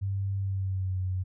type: tone with pitch glide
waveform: sine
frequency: 98 to 92.71 Hz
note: G2 to F#2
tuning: 0 to +4 cents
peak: -27 dBFS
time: 0.01-1.24 s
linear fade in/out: 20 ms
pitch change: -96 cents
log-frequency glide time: 0.38-1 s
effects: none